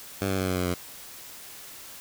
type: tone with pitch steps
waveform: 10% pulse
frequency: 97.3 / 95.52 / 93.77 / 92.05 / 90.37 / 88.71 Hz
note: G2 / G2 / F#2 / F#2 / F#2 / F2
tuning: -12 / -44 / +24 / -8 / -40 / +28 cents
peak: -17 dBFS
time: 0.21-0.744 s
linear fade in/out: 10 ms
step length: 89 ms
effects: white hiss -44 dBFS RMS until 2 s